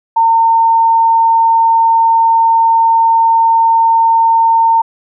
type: tone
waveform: sine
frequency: 910 Hz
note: A#5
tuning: 42 cents flat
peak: -6 dBFS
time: 0.16-4.82 s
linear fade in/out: 10 ms
effects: none